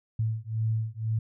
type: beating tone pair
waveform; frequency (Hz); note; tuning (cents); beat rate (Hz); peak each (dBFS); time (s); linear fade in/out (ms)
sine; 110 / 112; A2 / A2; 0 / +31; 2; -29; 0.19-1.19; 5
effects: none